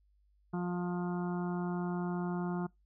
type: harmonic tone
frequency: 177 Hz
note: F3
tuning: 23 cents sharp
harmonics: 1 / 2 / 4 / 5 / 6 / 7 / 8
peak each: -33 / -39 / -45 / -47 / -49 / -50 / -51 dBFS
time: 0.53-2.67 s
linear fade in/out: 10 ms
effects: noise-tail reverb RT60 0.2 s tail -25 dB re dry + added 50 Hz sine -66 dBFS peak until 2.85 s